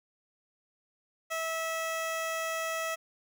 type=tone; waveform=15% pulse; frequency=650 Hz; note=E5; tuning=24 cents flat; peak=-25 dBFS; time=1.3-2.96 s; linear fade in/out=20 ms; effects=none